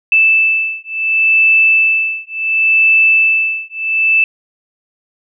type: beating tone pair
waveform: sine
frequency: 2637 / 2637.7 Hz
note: E7 / E7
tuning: 0 / 0 cents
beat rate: 0.7 Hz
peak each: -12 dBFS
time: 0.12-4.24 s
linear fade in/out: 2 ms
effects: none